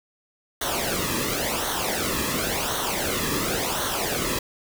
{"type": "noise with flanger", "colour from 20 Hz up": "pink", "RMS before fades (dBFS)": -26, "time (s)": [0.61, 4.39], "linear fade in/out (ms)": 5, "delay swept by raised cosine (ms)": [0.4, 1.38], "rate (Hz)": 0.93, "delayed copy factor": -0.7, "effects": []}